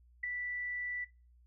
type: tone with ADSR envelope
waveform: sine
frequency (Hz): 1969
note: B6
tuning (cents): -6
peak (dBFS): -30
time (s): 0.23-1.05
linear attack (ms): 10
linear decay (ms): 3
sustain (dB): -6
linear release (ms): 15
effects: noise-tail reverb RT60 0.3 s tail -17 dB re dry + added 60 Hz sine -60 dBFS peak until 1.46 s